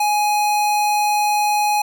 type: tone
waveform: square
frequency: 835 Hz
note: G#5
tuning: 9 cents sharp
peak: -16 dBFS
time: 0-1.82 s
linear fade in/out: 5 ms
effects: none